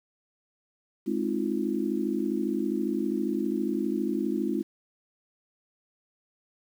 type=chord; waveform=sine; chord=F minor seventh; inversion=first; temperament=just; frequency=209.5 / 261.9 / 314.3 / 349.2 Hz; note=Ab3 / C4 / Eb4 / F4; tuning=+15 / +2 / +18 / 0 cents; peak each=-31 dBFS; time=1.06-4.63 s; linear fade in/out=20 ms; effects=9-bit